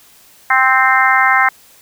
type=harmonic tone; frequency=261.6 Hz; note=C4; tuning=in tune; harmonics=3 / 4 / 5 / 6 / 7 / 8; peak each=-16 / -16 / -16 / -16 / -16 / -16 dBFS; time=0.5-1.49 s; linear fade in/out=5 ms; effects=white hiss -46 dBFS RMS until 1.81 s